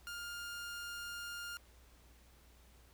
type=tone; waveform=sawtooth; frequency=1408 Hz; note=F6; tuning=14 cents sharp; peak=-39 dBFS; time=0.07-1.57 s; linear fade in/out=0 ms; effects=added 60 Hz sine -62 dBFS peak until 2.93 s + pink hiss -66 dBFS RMS until 2.93 s